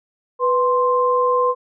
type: tone pair together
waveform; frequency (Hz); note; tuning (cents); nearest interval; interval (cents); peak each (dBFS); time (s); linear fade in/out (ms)
sine; 495 / 1047; B4 / C6; +4 / +1; octave + minor second; 1297; -17; 0.39-1.55; 50
effects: none